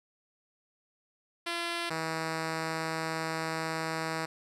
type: tone pair in turn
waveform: 5% pulse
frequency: 341.3 / 161.07 Hz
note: F4 / E3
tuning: -40 / -40 cents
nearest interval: octave + minor second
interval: 1300 cents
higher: first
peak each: -20 dBFS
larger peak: neither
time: 1.46-1.9 / 1.9-4.26 s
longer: second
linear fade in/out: 10 ms
effects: low-pass 9000 Hz 12 dB/octave